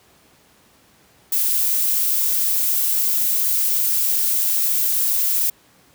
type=noise; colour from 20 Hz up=violet; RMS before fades=-19 dBFS; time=1.32-5.5 s; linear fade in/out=5 ms; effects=pink hiss -54 dBFS RMS until 5.94 s + high-pass 80 Hz 12 dB/octave